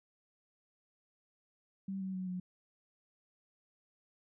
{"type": "tone with pitch steps", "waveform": "sine", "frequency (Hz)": [193.6, 189.62, 185.71, 181.89], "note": ["G3", "F#3", "F#3", "F#3"], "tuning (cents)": [-21, 43, 7, -29], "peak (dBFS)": -36, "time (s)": [1.88, 2.4], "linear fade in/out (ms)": 5, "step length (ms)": 130, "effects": []}